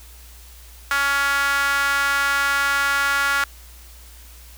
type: tone with high-pass filter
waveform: sawtooth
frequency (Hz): 280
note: C#4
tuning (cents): +18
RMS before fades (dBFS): -20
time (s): 0.91-3.44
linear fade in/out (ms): 2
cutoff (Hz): 1400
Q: 4.1
effects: added 59 Hz sine -42 dBFS peak until 4.57 s + white hiss -47 dBFS RMS until 4.57 s